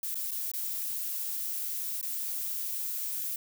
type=noise with dropouts; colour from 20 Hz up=violet; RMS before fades=-34 dBFS; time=0.03-3.36 s; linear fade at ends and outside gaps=2 ms; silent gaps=0.145-0.154 / 0.31-0.315 / 0.516-0.536 / 2.013-2.028 s; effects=none